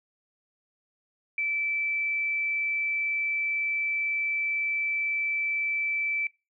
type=tone; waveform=sine; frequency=2321 Hz; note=D7; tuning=21 cents flat; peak=-25 dBFS; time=1.38-6.27 s; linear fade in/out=2 ms; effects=noise-tail reverb RT60 0.3 s tail -26 dB re dry